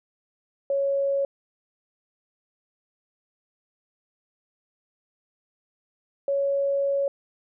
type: tone pair in turn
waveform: sine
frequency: 554.4 / 557 Hz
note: C#5 / C#5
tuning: 0 / +8 cents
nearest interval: unison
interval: 8 cents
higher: second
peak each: -21 dBFS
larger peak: neither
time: 0.7-1.25 / 6.28-7.08 s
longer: second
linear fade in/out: 2 ms
effects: none